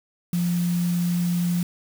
sine tone in noise, 174.61 Hz, F3, in tune, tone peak -20 dBFS, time 0.33-1.63 s, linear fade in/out 2 ms, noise white, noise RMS -38 dBFS, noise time 0.33-1.63 s, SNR +15 dB, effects none

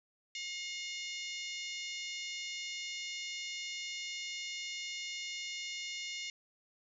harmonic tone with a mistuned harmonic, 716 Hz, F5, 43 cents sharp, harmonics 3 / 4 / 5 / 6 / 7 / 8 / 9 / 10, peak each -43 / -45 / -47 / -49 / -50 / -51 / -52 / -53 dBFS, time 0.35-6.3 s, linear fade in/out 2 ms, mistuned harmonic 7, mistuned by +44 cents, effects none

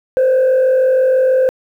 sine tone with frequency modulation, 519 Hz, C5, 14 cents flat, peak -7 dBFS, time 0.17-1.49 s, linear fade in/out 0 ms, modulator 46.2 Hz, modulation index 0.37, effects tanh soft clip ceiling -8 dBFS + 8-bit

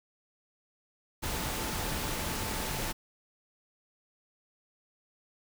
sine tone in noise, 880 Hz, A5, in tune, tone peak -45 dBFS, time 1.22-2.93 s, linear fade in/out 20 ms, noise pink, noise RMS -34 dBFS, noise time 1.22-2.93 s, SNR -14 dB, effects none

